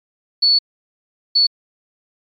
sine tone bursts at uneven times, 4435 Hz, C#8, in tune, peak -10 dBFS, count 2, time 0.42-0.59 / 1.35-1.47 s, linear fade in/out 10 ms, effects MP3 64 kbps

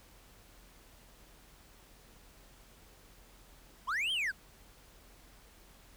triangle linear two-way sweep, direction up then down, 923 to 3261 to 1423 Hz, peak -29 dBFS, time 3.87-4.32 s, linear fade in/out 20 ms, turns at 4.12 s, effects added 43 Hz sine -61 dBFS peak until 5.96 s + pink hiss -60 dBFS RMS until 5.96 s

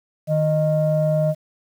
sine tone pair together, 154.7 / 619.3 Hz, D#3 / D#5, -10 / -8 cents, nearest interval 2 octaves, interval 2402 cents, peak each -18 dBFS, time 0.27-1.35 s, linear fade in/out 50 ms, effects tanh soft clip ceiling -10 dBFS + 8-bit

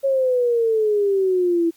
sine exponential sweep, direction down, 551 to 329.6 Hz, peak -15 dBFS, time 0.03-1.71 s, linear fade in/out 20 ms, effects white hiss -56 dBFS RMS until 1.76 s + MP3 96 kbps

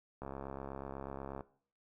click train, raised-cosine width 1 ms, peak -29 dBFS, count 82, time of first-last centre 0.22-1.408 s, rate 68.2 Hz, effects noise-tail reverb RT60 0.5 s tail -18 dB re dry

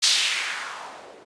violet noise with low-pass filter sweep, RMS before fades -26 dBFS, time 0.02-1.25 s, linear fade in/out 20 ms, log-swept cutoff 4700 to 400 Hz, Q 1.9, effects resampled to 22050 Hz

